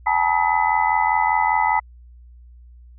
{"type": "tone cluster", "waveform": "sine", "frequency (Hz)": [782, 867, 952, 1267, 2009], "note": ["G5", "A5", "A#5", "D#6", "B6"], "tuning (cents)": [-4, -26, 36, 31, 29], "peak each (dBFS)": [-26, -19, -21, -27, -24], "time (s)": [0.06, 1.8], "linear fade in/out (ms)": 10, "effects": ["added 60 Hz sine -42 dBFS peak until 2.98 s"]}